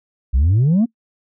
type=exponential sweep; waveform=sine; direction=up; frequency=58 to 245.8 Hz; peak=-9 dBFS; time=0.33-0.86 s; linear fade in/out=20 ms; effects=noise-tail reverb RT60 0.1 s tail -24 dB re dry + tanh soft clip ceiling -10 dBFS